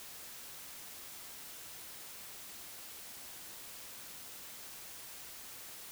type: silence
effects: white hiss -49 dBFS RMS until 5.91 s